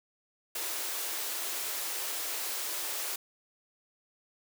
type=high-pass noise; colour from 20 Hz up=white; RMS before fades=-35 dBFS; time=0.55-3.16 s; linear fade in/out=5 ms; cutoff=300 Hz; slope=96 dB/octave; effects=none